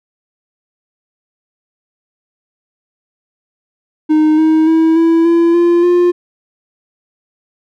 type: tone with pitch steps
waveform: triangle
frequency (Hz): 309 / 315.9 / 322.9 / 330 / 337.4 / 344.8 / 352.5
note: D#4 / D#4 / E4 / E4 / E4 / F4 / F4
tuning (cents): -12 / +26 / -36 / +2 / +40 / -22 / +16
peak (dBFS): -5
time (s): 4.09-6.12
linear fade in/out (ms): 20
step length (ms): 290
effects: none